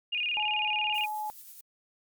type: tone with vibrato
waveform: sine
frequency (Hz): 2637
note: E7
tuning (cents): 0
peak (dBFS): -27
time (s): 0.12-1.06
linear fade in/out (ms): 10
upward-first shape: square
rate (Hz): 18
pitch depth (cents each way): 120
type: tone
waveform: sine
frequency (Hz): 851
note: G#5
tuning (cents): +42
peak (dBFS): -31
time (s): 0.37-1.3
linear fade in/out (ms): 0
type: noise with tremolo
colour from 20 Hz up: violet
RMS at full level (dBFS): -46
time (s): 0.94-1.61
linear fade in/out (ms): 5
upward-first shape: sine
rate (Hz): 9.4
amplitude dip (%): 35
effects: MP3 96 kbps